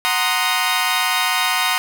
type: chord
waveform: 15% pulse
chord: C half-diminished seventh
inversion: second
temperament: equal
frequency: 740 / 932.3 / 1046.5 / 1244.5 Hz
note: Gb5 / Bb5 / C6 / Eb6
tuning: 0 / 0 / 0 / 0 cents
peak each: -16 dBFS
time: 0.05-1.78 s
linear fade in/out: 0 ms
effects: none

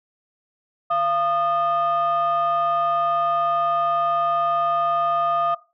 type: tone pair together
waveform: sine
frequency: 687 / 1224.9 Hz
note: F5 / D#6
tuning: -29 / -27 cents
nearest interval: minor seventh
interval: 1002 cents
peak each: -21 / -19 dBFS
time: 0.9-5.55 s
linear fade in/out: 10 ms
effects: noise-tail reverb RT60 0.3 s tail -17 dB re dry + tanh soft clip ceiling -14 dBFS

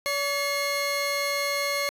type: tone pair together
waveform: 25% pulse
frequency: 569 / 2161 Hz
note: C#5 / C#7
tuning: +45 / -45 cents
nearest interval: octave + major seventh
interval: 2310 cents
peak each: -24 dBFS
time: 0.06-1.89 s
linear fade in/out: 0 ms
effects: resampled to 32000 Hz

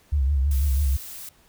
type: tone with vibrato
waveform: sine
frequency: 69.3 Hz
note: C#2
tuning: in tune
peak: -18 dBFS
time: 0.12-0.97 s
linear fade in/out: 10 ms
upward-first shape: triangle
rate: 6.1 Hz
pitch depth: 130 cents each way
type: noise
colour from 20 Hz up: blue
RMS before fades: -38 dBFS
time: 0.51-1.29 s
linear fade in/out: 2 ms
effects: pink hiss -58 dBFS RMS until 1.48 s

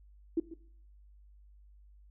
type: tone with echo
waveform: sine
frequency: 329.6 Hz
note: E4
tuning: in tune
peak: -25 dBFS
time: 0.37-0.4 s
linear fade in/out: 5 ms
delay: 140 ms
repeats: 1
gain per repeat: -15 dB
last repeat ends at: 0.54 s
effects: noise-tail reverb RT60 0.6 s tail -18 dB re dry + added 50 Hz sine -55 dBFS peak until 2.1 s

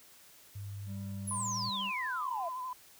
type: tone with pitch glide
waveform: sine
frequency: 100.6 to 112.27 Hz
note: G2 to A2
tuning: +45 to +35 cents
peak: -39 dBFS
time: 0.55-1.7 s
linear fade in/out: 10 ms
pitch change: +190 cents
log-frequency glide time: 1.29-1.45 s
type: tone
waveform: triangle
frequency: 196 Hz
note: G3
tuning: in tune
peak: -39 dBFS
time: 0.86-1.92 s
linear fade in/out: 50 ms
type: exponential sweep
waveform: sine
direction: down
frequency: 11180 to 644 Hz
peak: -34 dBFS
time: 1.27-2.49 s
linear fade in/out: 10 ms
type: tone with vibrato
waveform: sine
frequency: 1016 Hz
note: B5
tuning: 49 cents sharp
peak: -36 dBFS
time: 1.31-2.73 s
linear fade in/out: 2 ms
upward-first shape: sine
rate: 12 Hz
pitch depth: 39 cents each way
effects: tanh soft clip ceiling -24 dBFS + white hiss -58 dBFS RMS until 2.99 s

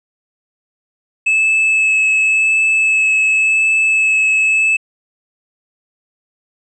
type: tone with vibrato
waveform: triangle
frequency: 2603 Hz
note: E7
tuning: 22 cents flat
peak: -9 dBFS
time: 1.26-4.77 s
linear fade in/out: 10 ms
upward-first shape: sine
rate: 0.91 Hz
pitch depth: 10 cents each way
effects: resampled to 24000 Hz

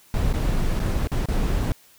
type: noise with dropouts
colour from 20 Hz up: brown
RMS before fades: -22 dBFS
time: 0.14-1.72 s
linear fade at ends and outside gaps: 1 ms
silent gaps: 0.329-0.338 / 0.795-0.8 / 1.073-1.117 / 1.258-1.285 s
effects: white hiss -54 dBFS RMS until 1.98 s

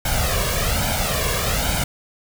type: noise with flanger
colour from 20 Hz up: pink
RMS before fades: -21 dBFS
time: 0.05-1.84 s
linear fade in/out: 5 ms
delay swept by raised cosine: 1.3 to 1.81 ms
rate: 1.2 Hz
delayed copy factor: +0.75
effects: none

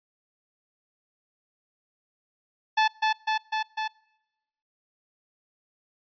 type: tone with echo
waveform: sawtooth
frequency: 871 Hz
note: A5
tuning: 18 cents flat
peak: -15 dBFS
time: 2.77-2.88 s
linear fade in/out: 10 ms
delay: 250 ms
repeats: 4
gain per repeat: -2 dB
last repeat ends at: 3.88 s
effects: noise-tail reverb RT60 1.0 s tail -25 dB re dry + resampled to 11025 Hz

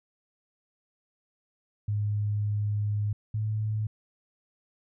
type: tone pair in turn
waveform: sine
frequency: 104.1 / 107.71 Hz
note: G#2 / A2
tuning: +5 / -36 cents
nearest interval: minor second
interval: 59 cents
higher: second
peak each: -25 / -26 dBFS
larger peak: first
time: 1.88-3.13 / 3.34-3.87 s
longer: first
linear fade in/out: 5 ms
effects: none

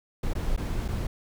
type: noise with dropouts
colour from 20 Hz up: brown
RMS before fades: -28 dBFS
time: 0.23-1.07 s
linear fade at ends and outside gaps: 5 ms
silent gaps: 0.335-0.351 / 0.564-0.575 / 0.881-0.885 s
effects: none

